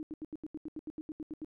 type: tone bursts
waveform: sine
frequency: 309.6 Hz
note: D#4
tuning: 9 cents flat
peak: -37 dBFS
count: 14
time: 0-1.446 s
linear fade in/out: 0 ms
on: 29 ms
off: 80 ms
effects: none